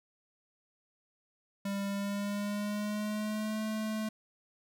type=tone with pitch glide; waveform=square; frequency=198.9 to 216.9 Hz; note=G3 to A3; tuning=+25 to -25 cents; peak=-33 dBFS; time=1.65-4.09 s; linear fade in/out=5 ms; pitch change=+150 cents; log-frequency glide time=1.87-3.63 s; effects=none